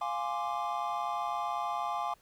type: chord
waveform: triangle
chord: D half-diminished seventh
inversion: first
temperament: equal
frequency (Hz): 698.5 / 830.6 / 1046.5 / 1174.7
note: F5 / Ab5 / C6 / D6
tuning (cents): 0 / 0 / 0 / 0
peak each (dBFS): -35 / -34 / -36 / -35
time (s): 0.01-2.14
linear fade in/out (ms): 5
effects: pink hiss -65 dBFS RMS until 2.21 s